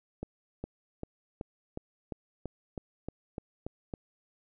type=accelerating click train; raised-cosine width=2 ms; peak=-23 dBFS; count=12; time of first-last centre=0.23-3.938 s; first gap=410 ms; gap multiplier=0.96; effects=none